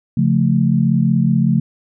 sine chord, Db augmented, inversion none, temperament equal, 138.59 / 174.61 / 220 Hz, Db3 / F3 / A3, 0 / 0 / 0 cents, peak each -16 dBFS, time 0.17-1.6 s, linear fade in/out 5 ms, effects none

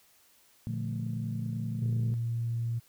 sine chord, Bb major seventh, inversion none, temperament equal, 116.54 / 146.83 / 174.61 / 220 Hz, Bb2 / D3 / F3 / A3, 0 / 0 / 0 / 0 cents, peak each -33 / -38 / -39 / -37 dBFS, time 0.67-2.14 s, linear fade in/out 0 ms
sine tone, 116.6 Hz, A#2, 1 cent sharp, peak -28 dBFS, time 1.81-2.8 s, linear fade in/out 20 ms
effects tanh soft clip ceiling -22 dBFS + white hiss -63 dBFS RMS until 2.88 s

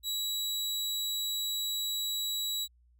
sawtooth tone, 3900 Hz, B7, 23 cents flat, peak -28 dBFS, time 0.03-2.68 s, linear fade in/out 50 ms, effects added 60 Hz sine -61 dBFS peak until 2.99 s

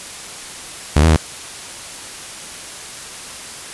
sawtooth tone with pitch steps, 74.1 / 81 / 78.9 Hz, D2 / E2 / D#2, +16 / -30 / +25 cents, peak -5 dBFS, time 0.96-1.164 s, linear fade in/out 5 ms, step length 68 ms, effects white hiss -32 dBFS RMS until 3.73 s + resampled to 24000 Hz

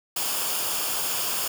white noise with comb filter, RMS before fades -27 dBFS, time 0.16-1.48 s, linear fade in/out 5 ms, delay 0.5 ms, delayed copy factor -0.55, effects none

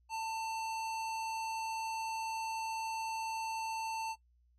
square tone with low-pass filter, 893 Hz, A5, 25 cents sharp, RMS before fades -38 dBFS, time 0.09-4.16 s, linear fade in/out 50 ms, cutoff 9100 Hz, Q 0.7, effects noise-tail reverb RT60 0.1 s tail -17 dB re dry + added 60 Hz sine -66 dBFS peak until 4.58 s

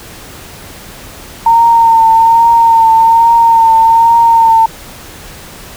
sine tone with vibrato, 914 Hz, A#5, 34 cents flat, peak -3 dBFS, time 1.46-4.66 s, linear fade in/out 5 ms, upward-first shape triangle, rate 1.2 Hz, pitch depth 31 cents each way, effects pink hiss -31 dBFS RMS until 5.76 s

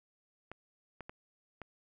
clicks, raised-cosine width 0.5 ms, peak -29 dBFS, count 4, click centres 0.516 / 1.007 / 1.095 / 1.617 s, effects none

